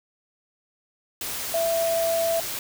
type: tone in noise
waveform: sine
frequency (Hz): 665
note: E5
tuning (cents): +15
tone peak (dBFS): -21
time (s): 1.54-2.4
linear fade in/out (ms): 2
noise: white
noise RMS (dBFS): -31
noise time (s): 1.21-2.59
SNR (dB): +7
effects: none